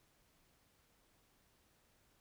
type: silence
effects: pink hiss -73 dBFS RMS until 2.2 s